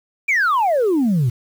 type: exponential sweep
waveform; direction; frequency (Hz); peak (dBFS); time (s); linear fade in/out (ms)
sine; down; 2425 to 113.5; -12; 0.28-1.3; 10
effects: tanh soft clip ceiling -12 dBFS + 7-bit